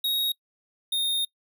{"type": "tone pair in turn", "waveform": "square", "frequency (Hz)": [3772, 3684], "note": ["A#7", "A#7"], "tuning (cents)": [20, -21], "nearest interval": "unison", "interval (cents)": 41, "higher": "first", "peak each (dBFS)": -24, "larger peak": "neither", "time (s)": [[0.04, 0.32], [0.92, 1.25]], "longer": "second", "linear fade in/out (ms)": 5, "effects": ["noise-tail reverb RT60 0.1 s tail -24 dB re dry"]}